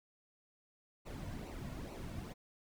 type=noise with flanger; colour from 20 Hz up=brown; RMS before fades=-45 dBFS; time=1.05-2.34 s; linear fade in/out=20 ms; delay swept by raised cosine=0.59 to 2.49 ms; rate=2.3 Hz; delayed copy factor=-0.65; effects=none